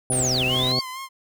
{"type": "linear two-way sweep", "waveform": "sine", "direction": "down then up", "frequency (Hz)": [10200, 2530, 4623], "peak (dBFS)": -21, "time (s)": [0.1, 0.81], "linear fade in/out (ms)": 5, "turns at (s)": 0.44}
{"type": "harmonic tone", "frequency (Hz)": 128, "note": "C3", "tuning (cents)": -38, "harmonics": [1, 2, 3, 4, 5, 6], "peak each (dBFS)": [-27, -30, -32, -33, -34, -35], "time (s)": [0.1, 0.79], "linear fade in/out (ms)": 0}
{"type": "noise", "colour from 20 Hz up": "pink", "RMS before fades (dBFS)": -35, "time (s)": [0.12, 0.72], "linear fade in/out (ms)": 0}
{"type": "tone with vibrato", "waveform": "sawtooth", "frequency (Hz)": 1046.5, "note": "C6", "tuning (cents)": 0, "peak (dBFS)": -28, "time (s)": [0.48, 1.09], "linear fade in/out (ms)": 50, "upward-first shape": "sine", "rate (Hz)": 4.2, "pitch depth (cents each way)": 50}
{"effects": []}